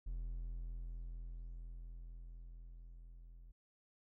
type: tone with level ramp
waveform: triangle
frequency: 42.13 Hz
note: E1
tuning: 38 cents sharp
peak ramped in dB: -37 to -52 dBFS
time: 0.06-3.52 s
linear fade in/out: 10 ms
effects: none